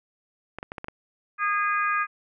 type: clicks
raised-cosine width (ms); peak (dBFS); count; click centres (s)
0.5; -19; 6; 0.586 / 0.629 / 0.719 / 0.782 / 0.844 / 0.884
type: harmonic tone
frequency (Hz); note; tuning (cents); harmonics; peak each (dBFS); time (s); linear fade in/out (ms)
410; G#4; -22; 3 / 4 / 5 / 6; -24 / -27 / -34 / -32; 1.38-2.07; 50
effects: none